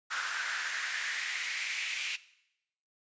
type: noise with high-pass filter sweep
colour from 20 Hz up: pink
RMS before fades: -35 dBFS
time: 0.1-2.17 s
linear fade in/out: 20 ms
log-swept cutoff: 1400 to 2500 Hz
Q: 4.2
effects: noise-tail reverb RT60 0.8 s tail -18 dB re dry + resampled to 16000 Hz